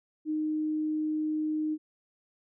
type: tone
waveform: sine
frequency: 308.5 Hz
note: D#4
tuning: 15 cents flat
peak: -27 dBFS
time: 0.25-1.78 s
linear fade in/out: 50 ms
effects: none